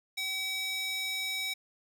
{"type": "tone with high-pass filter", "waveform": "square", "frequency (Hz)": 762, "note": "G5", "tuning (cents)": -49, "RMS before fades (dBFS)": -34, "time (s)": [0.17, 1.54], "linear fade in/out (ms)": 10, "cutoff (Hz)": 2900, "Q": 4.4, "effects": []}